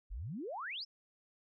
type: exponential sweep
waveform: sine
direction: up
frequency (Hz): 39.04 to 5540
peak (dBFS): -39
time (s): 0.1-0.85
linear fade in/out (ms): 20
effects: none